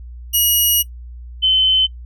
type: tone pair in turn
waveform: 5% pulse / sine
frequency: 2900 / 3059 Hz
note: F#7 / G7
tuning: -35 / -43 cents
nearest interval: minor second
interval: 92 cents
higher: second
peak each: -4 / -11 dBFS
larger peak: first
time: 0.33-0.83 / 1.42-1.87 s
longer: first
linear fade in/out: 20 ms
effects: noise-tail reverb RT60 0.1 s tail -20 dB re dry + added 60 Hz sine -31 dBFS peak until 2.05 s

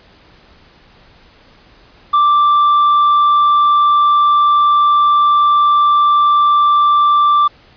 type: tone with quantisation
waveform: triangle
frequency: 1174.7 Hz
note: D6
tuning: in tune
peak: -6 dBFS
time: 2.13-7.48 s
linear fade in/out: 10 ms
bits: 6
effects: pink hiss -46 dBFS RMS until 7.76 s + resampled to 11025 Hz

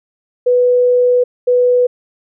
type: tone pair in turn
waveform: sine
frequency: 493.9 / 493.9 Hz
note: B4 / B4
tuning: 0 / 0 cents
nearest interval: unison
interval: 0 cents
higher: neither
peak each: -8 / -8 dBFS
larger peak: neither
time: 0.46-1.24 / 1.47-1.87 s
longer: first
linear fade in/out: 10 ms
effects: none

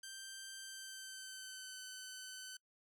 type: tone with pitch glide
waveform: 10% pulse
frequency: 1568 to 1519.8 Hz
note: G6 to F#6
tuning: 0 to +46 cents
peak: -39 dBFS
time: 0.03-2.57 s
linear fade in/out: 5 ms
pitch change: -54 cents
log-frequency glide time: 0.58-1.79 s
effects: noise-tail reverb RT60 0.1 s tail -25 dB re dry

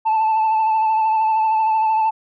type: tone with vibrato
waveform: sine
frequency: 878 Hz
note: A5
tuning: 4 cents flat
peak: -12 dBFS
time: 0.05-2.11 s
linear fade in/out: 20 ms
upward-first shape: sine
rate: 13 Hz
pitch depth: 26 cents each way
effects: tanh soft clip ceiling -13 dBFS

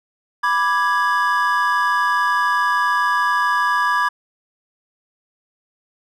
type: chord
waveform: triangle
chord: G# diminished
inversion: first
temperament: equal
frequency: 987.8 / 1174.7 / 1661.2 Hz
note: B5 / D6 / G#6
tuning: 0 / 0 / 0 cents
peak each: -18 dBFS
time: 0.43-4.09 s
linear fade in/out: 10 ms
effects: none

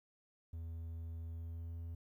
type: tone with pitch glide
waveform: triangle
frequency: 82.41 to 83.61 Hz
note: E2 to E2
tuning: 0 to +25 cents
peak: -40 dBFS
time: 0.53-1.95 s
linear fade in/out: 5 ms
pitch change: +25 cents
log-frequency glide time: 1.24-1.8 s
effects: 13-bit

